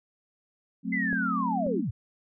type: chord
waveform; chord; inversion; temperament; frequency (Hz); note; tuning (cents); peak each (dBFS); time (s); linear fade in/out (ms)
sine; F# diminished; none; equal; 185 / 220 / 261.6; F#3 / A3 / C4; 0 / 0 / 0; -32; 0.83-1.85; 50
type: linear sweep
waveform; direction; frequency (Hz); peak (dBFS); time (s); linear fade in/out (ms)
sine; down; 2075 to 80.3; -27; 0.92-1.91; 10
type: clicks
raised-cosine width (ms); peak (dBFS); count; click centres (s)
2; -25; 2; 1.129 / 1.666
effects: none